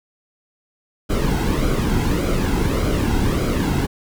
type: noise with flanger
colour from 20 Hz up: brown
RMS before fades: -19 dBFS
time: 1.09-3.87 s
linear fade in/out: 20 ms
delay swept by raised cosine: 1.1 to 1.72 ms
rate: 1.7 Hz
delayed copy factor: -0.6
effects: none